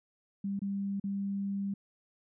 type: tone with dropouts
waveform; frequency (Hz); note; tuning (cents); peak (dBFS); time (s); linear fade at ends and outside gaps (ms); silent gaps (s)
sine; 198.3; G3; +20; -31; 0.44-1.74; 5; 0.593-0.617 / 0.999-1.039
effects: none

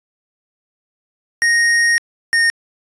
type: tone pair in turn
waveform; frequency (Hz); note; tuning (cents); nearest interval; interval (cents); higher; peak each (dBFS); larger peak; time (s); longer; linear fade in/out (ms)
square; 1864.7 / 1842.2; A#6 / A#6; 0 / -21; unison; 21; first; -12; neither; 1.42-1.98 / 2.33-2.5; first; 0
effects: resampled to 22050 Hz

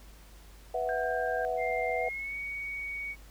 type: chord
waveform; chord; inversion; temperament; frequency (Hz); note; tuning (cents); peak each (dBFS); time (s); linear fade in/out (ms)
sine; B suspended fourth; none; just; 493.9 / 658.5 / 740.8; B4 / E5 / F#5; 0 / -2 / +2; -33; 0.74-2.09; 5
type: tone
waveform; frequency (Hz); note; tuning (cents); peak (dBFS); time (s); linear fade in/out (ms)
sine; 1595; G6; +30; -35; 0.89-1.45; 0
type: tone with pitch glide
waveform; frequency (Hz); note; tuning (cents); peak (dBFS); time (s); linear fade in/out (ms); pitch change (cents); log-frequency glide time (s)
sine; 2103 to 2241; C7 to C#7; +8 to +18; -34; 1.57-3.16; 50; +110; 1.97-2.36
effects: added 50 Hz sine -50 dBFS peak until 3.3 s + pink hiss -57 dBFS RMS until 3.3 s

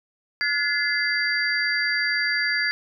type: tone cluster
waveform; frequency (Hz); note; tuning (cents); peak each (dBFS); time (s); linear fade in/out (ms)
sine; 1436 / 1706 / 2057 / 4702; F6 / G#6 / C7 / D8; +48 / +46 / -30 / +1; -30 / -24 / -26 / -27; 0.41-2.71; 0
effects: none

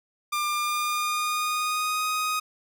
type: tone with pitch glide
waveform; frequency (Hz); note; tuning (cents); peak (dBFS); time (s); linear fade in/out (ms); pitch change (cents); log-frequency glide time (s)
sawtooth; 1196 to 1250.4; D6 to D#6; +31 to +8; -21; 0.32-2.4; 10; +77; 0.5-2.05
effects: none

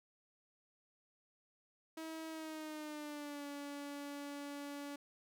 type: tone with pitch glide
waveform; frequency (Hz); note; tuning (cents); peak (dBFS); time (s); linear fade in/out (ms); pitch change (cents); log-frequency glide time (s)
sawtooth; 320.9 to 285.9; E4 to D4; -46 to -46; -40; 1.97-4.96; 5; -200; 2.29-3.46
effects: none

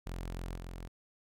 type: tone with level steps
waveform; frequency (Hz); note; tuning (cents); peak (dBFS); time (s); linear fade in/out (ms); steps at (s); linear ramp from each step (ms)
sawtooth; 43.65; F1; 0; -34 / -38; 0.06-0.88; 10; 0.56; 5
effects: AAC 64 kbps

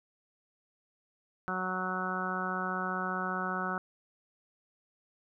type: harmonic tone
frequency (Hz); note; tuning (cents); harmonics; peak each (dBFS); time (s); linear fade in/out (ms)
185; F#3; 0; 1 / 2 / 3 / 4 / 5 / 6 / 7 / 8; -38 / -42 / -44 / -40 / -43 / -41 / -36 / -37; 1.48-3.78; 0
effects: none

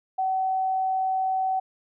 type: tone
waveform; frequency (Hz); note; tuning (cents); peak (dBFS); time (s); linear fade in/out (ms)
sine; 758; F#5; +42; -22; 0.18-1.6; 10
effects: none

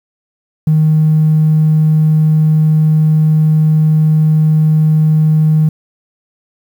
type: tone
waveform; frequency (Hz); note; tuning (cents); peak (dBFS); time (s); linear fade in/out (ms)
triangle; 155.56; D#3; 0; -3; 0.67-5.69; 5
effects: tanh soft clip ceiling -4 dBFS + 7-bit

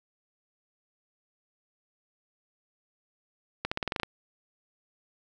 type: accelerating click train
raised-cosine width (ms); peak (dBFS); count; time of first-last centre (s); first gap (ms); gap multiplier
0.3; -13; 9; 3.65-4.033; 65; 0.91
effects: none

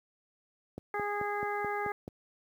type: click train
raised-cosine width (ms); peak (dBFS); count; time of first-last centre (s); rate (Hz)
2; -26; 7; 0.78-2.079; 4.62
type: harmonic tone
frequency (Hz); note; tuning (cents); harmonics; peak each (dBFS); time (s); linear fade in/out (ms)
411.5; G#4; -16; 1 / 2 / 3 / 4 / 5; -36 / -35 / -39 / -40 / -41; 0.94-1.92; 2
effects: high-pass 80 Hz 12 dB/octave + 10-bit

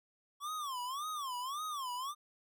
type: tone with vibrato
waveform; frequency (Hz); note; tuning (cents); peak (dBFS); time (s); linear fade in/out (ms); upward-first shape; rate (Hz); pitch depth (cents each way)
square; 1108.7; C#6; 0; -38; 0.4-2.15; 50; sine; 1.8; 220
effects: none

